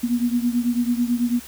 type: beating tone pair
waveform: sine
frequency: 238 / 247.1 Hz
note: A#3 / B3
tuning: +36 / +1 cents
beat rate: 9.1 Hz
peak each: -20 / -23 dBFS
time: 0.03-1.4 s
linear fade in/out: 10 ms
effects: added 67 Hz sine -49 dBFS peak until 1.47 s + white hiss -41 dBFS RMS until 1.47 s